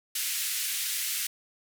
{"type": "band-pass noise", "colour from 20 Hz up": "white", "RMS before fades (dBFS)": -31, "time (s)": [0.15, 1.27], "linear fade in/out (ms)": 5, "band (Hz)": [1800, 15000], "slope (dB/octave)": 24, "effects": []}